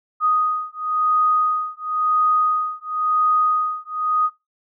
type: beating tone pair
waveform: sine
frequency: 1244.5 / 1245.46 Hz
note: D#6 / D#6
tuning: 0 / +1 cents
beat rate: 0.96 Hz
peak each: -20 dBFS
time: 0.2-4.3 s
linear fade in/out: 50 ms
effects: noise-tail reverb RT60 0.2 s tail -20 dB re dry